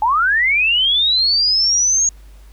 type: linear sweep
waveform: sine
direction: up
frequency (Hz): 827 to 6645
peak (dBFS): -12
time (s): 0.02-2.09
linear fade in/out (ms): 2
effects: added 50 Hz sine -38 dBFS peak until 2.52 s + pink hiss -53 dBFS RMS until 2.52 s